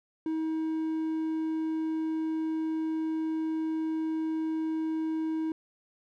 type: tone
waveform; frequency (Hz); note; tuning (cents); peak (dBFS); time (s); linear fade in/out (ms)
triangle; 318.2; D#4; +39; -26; 0.26-5.52; 2
effects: none